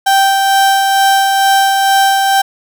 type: tone with tremolo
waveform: 35% pulse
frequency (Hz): 782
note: G5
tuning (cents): -4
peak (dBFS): -5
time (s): 0.06-2.42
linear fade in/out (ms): 10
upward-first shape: sine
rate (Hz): 2.2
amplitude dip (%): 30
effects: none